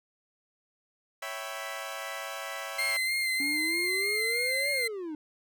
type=chord; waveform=15% pulse; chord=C# half-diminished seventh; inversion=none; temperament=equal; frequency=554.4 / 659.3 / 784 / 987.8 Hz; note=C#5 / E5 / G5 / B5; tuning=0 / 0 / 0 / 0 cents; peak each=-34 / -33 / -36 / -38 dBFS; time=1.22-2.97 s; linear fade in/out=5 ms
type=tone with vibrato; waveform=35% pulse; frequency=2093 Hz; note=C7; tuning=in tune; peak=-25 dBFS; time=2.78-4.88 s; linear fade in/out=10 ms; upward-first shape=sine; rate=3.2 Hz; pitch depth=33 cents each way
type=exponential two-way sweep; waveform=triangle; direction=up then down; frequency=276.8 to 580 to 295 Hz; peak=-32 dBFS; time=3.4-5.15 s; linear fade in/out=2 ms; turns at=4.71 s
effects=none